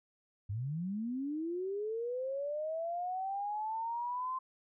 sine linear sweep, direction up, 93.9 to 1046.5 Hz, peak -34 dBFS, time 0.49-4.39 s, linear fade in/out 10 ms, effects none

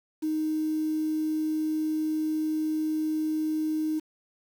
triangle tone, 311.1 Hz, D#4, in tune, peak -21 dBFS, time 0.22-4 s, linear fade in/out 20 ms, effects tanh soft clip ceiling -23 dBFS + 8-bit

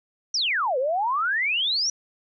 sine exponential two-way sweep, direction down then up, 5920 to 490.8 to 5920 Hz, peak -21 dBFS, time 0.34-1.9 s, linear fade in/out 5 ms, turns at 0.78 s, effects none

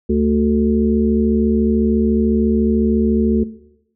harmonic tone, 74 Hz, D2, 14 cents sharp, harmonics 1 / 3 / 5 / 6, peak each -21 / -16 / -18 / -22 dBFS, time 0.09-3.44 s, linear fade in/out 10 ms, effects noise-tail reverb RT60 0.8 s tail -17 dB re dry

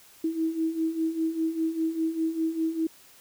sine beating tone pair, 319.7 / 324.7 Hz, D#4 / E4, +47 / -26 cents, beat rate 5 Hz, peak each -31 / -26 dBFS, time 0.24-2.87 s, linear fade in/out 5 ms, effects white hiss -54 dBFS RMS until 3.2 s

